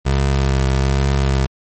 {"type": "tone with vibrato", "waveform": "25% pulse", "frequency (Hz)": 67.4, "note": "C#2", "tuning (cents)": -48, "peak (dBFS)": -10, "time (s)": [0.05, 1.47], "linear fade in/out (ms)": 20, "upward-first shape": "triangle", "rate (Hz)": 1.2, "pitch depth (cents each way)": 35, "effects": ["MP3 32 kbps"]}